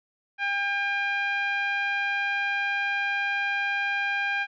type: tone with low-pass filter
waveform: 10% pulse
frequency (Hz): 802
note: G5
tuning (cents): +39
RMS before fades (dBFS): -27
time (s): 0.38-4.47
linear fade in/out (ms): 50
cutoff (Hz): 2000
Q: 3.5
effects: none